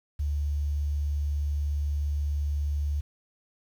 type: tone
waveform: sine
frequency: 72.8 Hz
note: D2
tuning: 15 cents flat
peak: -25 dBFS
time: 0.19-3.01 s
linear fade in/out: 10 ms
effects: 9-bit